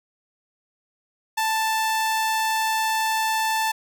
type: tone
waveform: sawtooth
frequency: 882 Hz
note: A5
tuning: 4 cents sharp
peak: -17 dBFS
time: 1.37-3.72 s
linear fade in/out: 10 ms
effects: none